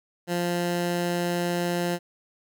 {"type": "tone", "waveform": "15% pulse", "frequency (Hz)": 174.61, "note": "F3", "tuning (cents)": 0, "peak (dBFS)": -18, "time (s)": [0.27, 1.99], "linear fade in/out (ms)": 50, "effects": []}